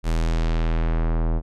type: tone with low-pass filter sweep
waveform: square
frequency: 40.9 Hz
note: E1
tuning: 13 cents flat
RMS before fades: -21 dBFS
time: 0.03-1.42 s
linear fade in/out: 50 ms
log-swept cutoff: 11000 to 770 Hz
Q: 0.84
effects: none